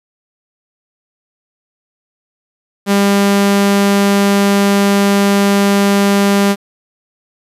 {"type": "tone", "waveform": "sawtooth", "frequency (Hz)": 200, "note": "G3", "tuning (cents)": 35, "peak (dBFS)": -5, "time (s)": [2.86, 6.56], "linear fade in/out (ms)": 50, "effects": ["resampled to 32000 Hz", "7-bit"]}